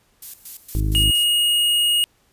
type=noise with tremolo; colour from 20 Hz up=violet; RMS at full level=-32 dBFS; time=0.22-1.24 s; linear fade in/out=5 ms; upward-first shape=square; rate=4.3 Hz; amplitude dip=80%
type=harmonic tone; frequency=51.91 Hz; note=G#1; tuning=in tune; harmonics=1 / 2 / 3 / 4 / 5 / 6 / 7 / 8; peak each=-19 / -23 / -30 / -39 / -38 / -31 / -43 / -45 dBFS; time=0.75-1.11 s; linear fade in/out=0 ms
type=tone; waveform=square; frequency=2870 Hz; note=F7; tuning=47 cents sharp; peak=-16 dBFS; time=0.95-2.04 s; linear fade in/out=0 ms
effects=pink hiss -61 dBFS RMS until 2.32 s + resampled to 32000 Hz